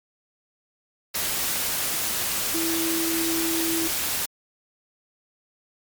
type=tone in noise; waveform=sine; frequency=329.6 Hz; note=E4; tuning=in tune; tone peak=-25 dBFS; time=2.54-3.88 s; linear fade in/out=10 ms; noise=white; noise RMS=-26 dBFS; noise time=1.14-4.26 s; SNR=-2 dB; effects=MP3 96 kbps